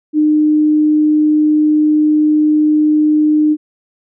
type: tone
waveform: sine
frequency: 304.1 Hz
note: D#4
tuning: 40 cents flat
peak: -8 dBFS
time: 0.13-3.57 s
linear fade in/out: 50 ms
effects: none